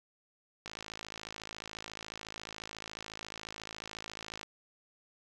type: click train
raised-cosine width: 0.2 ms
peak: -24 dBFS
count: 205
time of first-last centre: 0.66-4.431 s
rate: 54.1 Hz
effects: 11-bit